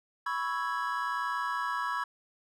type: chord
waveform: triangle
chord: C# minor seventh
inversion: third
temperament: equal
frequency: 987.8 / 1108.7 / 1318.5 / 1661.2 Hz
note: B5 / C#6 / E6 / G#6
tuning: 0 / 0 / 0 / 0 cents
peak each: -33 / -33 / -35 / -34 dBFS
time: 0.26-2.04 s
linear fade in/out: 5 ms
effects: none